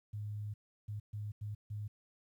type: tone bursts at uneven times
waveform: sine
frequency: 104.7 Hz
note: G#2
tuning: 15 cents sharp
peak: -38 dBFS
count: 5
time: 0.13-0.54 / 0.88-1 / 1.13-1.32 / 1.41-1.55 / 1.7-1.88 s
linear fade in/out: 10 ms
effects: 12-bit